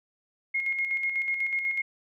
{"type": "tone with tremolo", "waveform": "sine", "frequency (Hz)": 2152, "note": "C7", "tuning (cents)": 48, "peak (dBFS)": -24, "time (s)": [0.54, 1.82], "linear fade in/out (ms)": 10, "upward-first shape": "square", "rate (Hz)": 8.1, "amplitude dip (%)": 45, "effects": []}